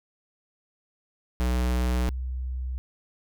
square / sine tone pair in turn, 61.74 / 63.51 Hz, B1 / B1, 0 / +49 cents, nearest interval unison, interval 49 cents, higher second, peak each -23 / -28 dBFS, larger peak first, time 1.4-2.09 / 2.09-2.78 s, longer neither, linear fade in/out 0 ms, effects none

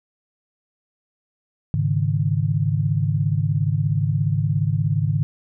sine chord, Ab suspended fourth, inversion none, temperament equal, 103.83 / 138.59 / 155.56 Hz, Ab2 / Db3 / Eb3, 0 / 0 / 0 cents, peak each -22 dBFS, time 1.74-5.23 s, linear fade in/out 0 ms, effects none

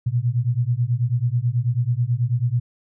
sine beating tone pair, 116.54 / 125.74 Hz, A#2 / B2, 0 / +32 cents, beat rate 9.2 Hz, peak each -21 / -21 dBFS, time 0.06-2.6 s, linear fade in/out 10 ms, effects none

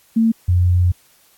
sine tone pair in turn, 225.8 / 89.25 Hz, A3 / F2, +45 / +38 cents, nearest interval octave + major third, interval 1607 cents, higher first, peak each -11 dBFS, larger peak neither, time 0.16-0.32 / 0.48-0.92 s, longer second, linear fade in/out 10 ms, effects white hiss -54 dBFS RMS until 1.37 s + AAC 64 kbps

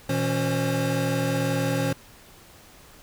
square tone cluster, 120.8 / 162.8 / 275.8 / 534 Hz, B2 / E3 / C#4 / C5, -38 / -21 / -9 / +35 cents, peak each -29 dBFS, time 0.09-1.93 s, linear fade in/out 5 ms, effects pink hiss -50 dBFS RMS until 3.02 s

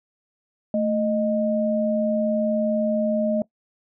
sine tone pair together, 220.9 / 618.2 Hz, A3 / D#5, +7 / -11 cents, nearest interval octave + tritone, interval 1782 cents, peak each -22 dBFS, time 0.74-3.42 s, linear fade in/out 2 ms, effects noise-tail reverb RT60 0.1 s tail -20 dB re dry

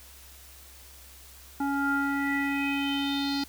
square tone with low-pass filter sweep, 279.6 Hz, C#4, 15 cents sharp, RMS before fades -28 dBFS, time 1.6-3.44 s, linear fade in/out 5 ms, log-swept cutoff 1100 to 4600 Hz, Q 6.5, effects added 66 Hz sine -52 dBFS peak until 3.48 s + white hiss -51 dBFS RMS until 3.48 s

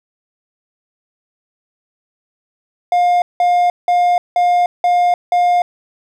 triangle tone bursts, 709 Hz, F5, 26 cents sharp, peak -8 dBFS, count 6, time 2.92-5.62 s, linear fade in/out 2 ms, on 300 ms, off 180 ms, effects none

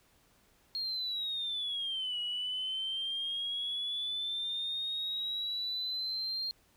sine linear two-way sweep, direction down then up, 4271 to 2906 to 4218 Hz, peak -32 dBFS, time 0.75-6.51 s, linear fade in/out 0 ms, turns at 2.19 s, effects tanh soft clip ceiling -28 dBFS + pink hiss -67 dBFS RMS until 6.76 s

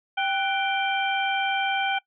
harmonic tone with a mistuned harmonic, 784 Hz, G5, in tune, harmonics 1 / 2 / 3 / 4, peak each -25 / -28 / -30 / -31 dBFS, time 0.17-1.99 s, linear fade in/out 10 ms, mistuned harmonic 2, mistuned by -92 cents, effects noise-tail reverb RT60 0.1 s tail -22 dB re dry

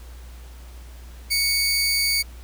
sawtooth tone pair together, 2217 / 4669 Hz, C#7 / D8, 0 / -11 cents, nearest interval octave + minor second, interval 1289 cents, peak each -19 dBFS, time 1.3-2.23 s, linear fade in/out 20 ms, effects added 60 Hz sine -38 dBFS peak until 2.43 s + pink hiss -50 dBFS RMS until 2.43 s

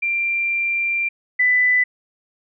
sine tone pair in turn, 2371 / 1993.8 Hz, D7 / B6, +16 / +16 cents, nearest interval minor third, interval 300 cents, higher first, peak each -18 / -13 dBFS, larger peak second, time 0.02-1.09 / 1.39-1.84 s, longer first, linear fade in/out 10 ms, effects none

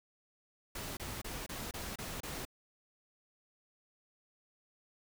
pink noise bursts, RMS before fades -42 dBFS, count 7, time 0.75-2.452 s, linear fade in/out 5 ms, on 220 ms, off 27 ms, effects none

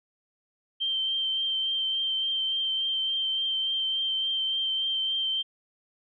sine tone with vibrato, 3136 Hz, G7, in tune, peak -25 dBFS, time 0.8-5.43 s, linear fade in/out 20 ms, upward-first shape triangle, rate 3.5 Hz, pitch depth 18 cents each way, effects none

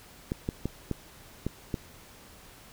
clicks, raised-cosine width 3 ms, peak -16 dBFS, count 6, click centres 0.319 / 0.489 / 0.656 / 0.913 / 1.466 / 1.742 s, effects pink hiss -52 dBFS RMS until 2.72 s

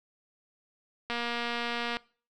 click train, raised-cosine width 0.3 ms, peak -17 dBFS, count 207, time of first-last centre 1.1-1.969 s, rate 237 Hz, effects noise-tail reverb RT60 0.4 s tail -22 dB re dry

